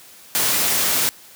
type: noise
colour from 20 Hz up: white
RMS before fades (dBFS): -19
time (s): 0.35-1.09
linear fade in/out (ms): 0
effects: white hiss -45 dBFS RMS until 1.35 s + high-pass 100 Hz 12 dB/octave